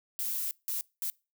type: noise bursts at uneven times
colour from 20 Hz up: violet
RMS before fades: -33 dBFS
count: 3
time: 0.19-0.51 / 0.68-0.81 / 1.02-1.1 s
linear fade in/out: 0 ms
effects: noise-tail reverb RT60 0.3 s tail -25 dB re dry